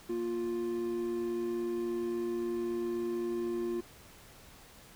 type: tone pair together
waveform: triangle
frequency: 234.2 / 350.5 Hz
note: A#3 / F4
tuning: +8 / +6 cents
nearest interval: perfect fifth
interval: 698 cents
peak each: -37 / -30 dBFS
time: 0.09-3.81 s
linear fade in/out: 10 ms
effects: pink hiss -55 dBFS RMS until 4.95 s